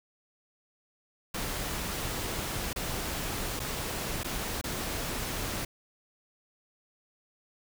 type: noise with dropouts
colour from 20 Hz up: pink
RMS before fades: -34 dBFS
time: 1.34-5.65 s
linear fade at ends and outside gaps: 5 ms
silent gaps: 2.731-2.76 / 3.595-3.6 / 4.234-4.244 / 4.614-4.639 s
effects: none